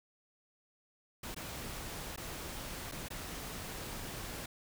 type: noise with dropouts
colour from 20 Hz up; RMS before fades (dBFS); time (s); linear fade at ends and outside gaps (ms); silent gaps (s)
pink; -43; 1.23-4.46; 5; 1.346-1.363 / 2.162-2.175 / 2.915-2.92 / 3.085-3.103
effects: none